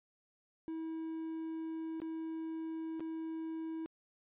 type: tone with dropouts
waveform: triangle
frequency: 322.7 Hz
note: E4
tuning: 37 cents flat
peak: -36 dBFS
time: 0.68-3.86 s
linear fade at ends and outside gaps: 0 ms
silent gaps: 2.002-2.018 / 2.996-3.005 s
effects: resampled to 8000 Hz